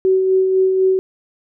sine tone with tremolo, 377.7 Hz, F#4, 36 cents sharp, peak -10 dBFS, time 0.05-0.99 s, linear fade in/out 0 ms, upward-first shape sine, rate 4 Hz, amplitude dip 35%, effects none

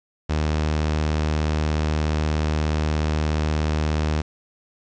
sawtooth tone, 76.8 Hz, D#2, 22 cents flat, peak -16 dBFS, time 0.29-4.22 s, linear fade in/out 10 ms, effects resampled to 16000 Hz + 8-bit

